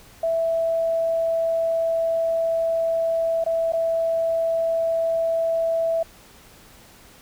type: tone with dropouts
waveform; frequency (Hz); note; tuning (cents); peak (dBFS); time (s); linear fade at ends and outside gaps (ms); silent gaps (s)
sine; 659.3; E5; 0; -19; 0.23-6.03; 5; 3.441-3.462 / 3.723-3.733
effects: pink hiss -49 dBFS RMS until 7.21 s